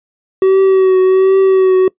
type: tone with vibrato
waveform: triangle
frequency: 379.1 Hz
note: F#4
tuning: 42 cents sharp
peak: -4 dBFS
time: 0.42-1.88 s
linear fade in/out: 2 ms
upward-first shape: triangle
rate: 1.3 Hz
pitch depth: 32 cents each way
effects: noise-tail reverb RT60 0.1 s tail -22 dB re dry + resampled to 8000 Hz

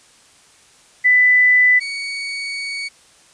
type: tone pair in turn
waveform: sine / 30% pulse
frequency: 1994 / 2238 Hz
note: B6 / C#7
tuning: +16 / +16 cents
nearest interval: major second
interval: 200 cents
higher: second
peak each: -9 / -21 dBFS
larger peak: first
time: 1.04-1.8 / 1.8-2.89 s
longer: second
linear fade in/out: 20 ms
effects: white hiss -50 dBFS RMS until 3.33 s + resampled to 22050 Hz

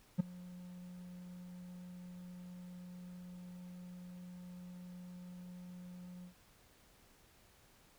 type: tone with ADSR envelope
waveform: triangle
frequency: 179.2 Hz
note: F3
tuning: 45 cents sharp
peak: -23 dBFS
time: 0.18-6.34 s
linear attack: 21 ms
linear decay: 9 ms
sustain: -23 dB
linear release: 96 ms
effects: pink hiss -66 dBFS RMS until 7.98 s

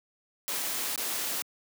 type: noise with dropouts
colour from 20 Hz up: white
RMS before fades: -32 dBFS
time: 0.48-1.42 s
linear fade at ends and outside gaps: 0 ms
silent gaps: 0.96-0.977 s
effects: high-pass 200 Hz 12 dB/octave

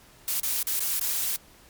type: noise with dropouts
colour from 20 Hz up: blue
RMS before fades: -27 dBFS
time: 0.28-1.36 s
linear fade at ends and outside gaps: 0 ms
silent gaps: 0.398-0.433 / 0.628-0.67 / 0.794-0.805 / 0.994-1.012 s
effects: pink hiss -54 dBFS RMS until 1.69 s + MP3 96 kbps

